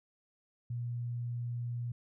sine tone, 120 Hz, B2, 49 cents flat, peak -34 dBFS, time 0.7-1.92 s, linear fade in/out 5 ms, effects none

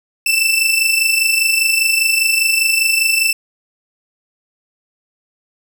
sawtooth tone pair together, 2644 / 2669 Hz, E7 / E7, +5 / +21 cents, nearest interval unison, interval 16 cents, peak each -12 dBFS, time 0.26-3.33 s, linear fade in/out 5 ms, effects none

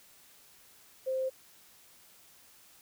sine tone, 523.3 Hz, C5, in tune, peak -29 dBFS, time 1.06-1.3 s, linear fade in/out 20 ms, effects white hiss -59 dBFS RMS until 2.81 s

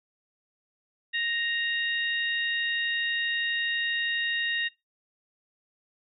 harmonic tone, 932.3 Hz, A#5, in tune, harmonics 2 / 3 / 4, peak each -28 / -32 / -33 dBFS, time 1.13-4.69 s, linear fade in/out 20 ms, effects noise-tail reverb RT60 0.2 s tail -21 dB re dry

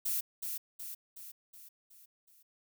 violet noise with echo, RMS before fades -33 dBFS, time 0.05-0.21 s, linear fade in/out 10 ms, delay 370 ms, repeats 6, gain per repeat -5 dB, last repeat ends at 2.43 s, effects none

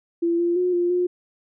sine tone with pitch steps, 339.2 / 344.8 / 361 / 349.9 / 357.6 Hz, E4 / F4 / F#4 / F4 / F4, +50 / -22 / -43 / +3 / +41 cents, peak -18 dBFS, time 0.22-1.07 s, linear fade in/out 10 ms, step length 170 ms, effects none

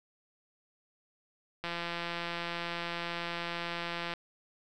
click train, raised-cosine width 0.3 ms, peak -20 dBFS, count 428, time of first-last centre 1.64-4.137 s, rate 171 Hz, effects none

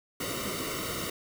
pink noise with comb filter, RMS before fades -34 dBFS, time 0.2-1.1 s, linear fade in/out 5 ms, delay 1.2 ms, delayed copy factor -0.9, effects none

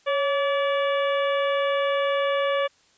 harmonic tone with a mistuned harmonic, 575 Hz, D5, 37 cents flat, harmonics 1 / 2 / 3 / 4 / 5 / 6, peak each -22 / -28 / -32 / -34 / -36 / -38 dBFS, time 0.06-2.68 s, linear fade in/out 20 ms, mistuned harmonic 1, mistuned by -59 cents, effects white hiss -60 dBFS RMS until 2.97 s + resampled to 16000 Hz

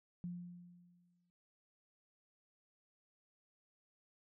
sine tone with exponential decay, 175.9 Hz, F3, 13 cents sharp, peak -39 dBFS, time 0.24-1.3 s, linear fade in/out 0 ms, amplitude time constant 230 ms, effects none

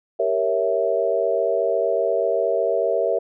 sine chord, G diminished seventh, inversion none, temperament equal, 392 / 466.2 / 554.4 / 659.3 Hz, G4 / Bb4 / Db5 / Fb5, 0 / 0 / 0 / 0 cents, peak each -26 / -23 / -24 / -22 dBFS, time 0.19-3.19 s, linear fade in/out 10 ms, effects none

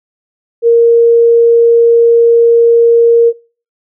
sine tone, 466.2 Hz, A#4, in tune, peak -3 dBFS, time 0.62-3.33 s, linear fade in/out 50 ms, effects noise-tail reverb RT60 0.4 s tail -24 dB re dry

